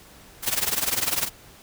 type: noise with tremolo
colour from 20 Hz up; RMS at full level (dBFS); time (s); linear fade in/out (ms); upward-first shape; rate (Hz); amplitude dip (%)
white; -21; 0.42-1.3; 50; triangle; 20; 90
effects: pink hiss -49 dBFS RMS until 1.62 s